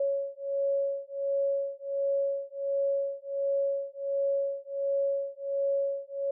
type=beating tone pair; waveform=sine; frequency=554.4 / 555.8 Hz; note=C#5 / C#5; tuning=0 / +4 cents; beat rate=1.4 Hz; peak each=-30 dBFS; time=0-6.31 s; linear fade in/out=5 ms; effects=none